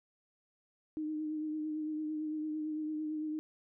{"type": "tone with vibrato", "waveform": "sine", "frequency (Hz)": 307.9, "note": "D#4", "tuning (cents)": -18, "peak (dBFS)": -34, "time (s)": [0.97, 3.39], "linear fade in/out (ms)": 0, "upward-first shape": "triangle", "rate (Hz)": 8.9, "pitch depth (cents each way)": 30, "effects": []}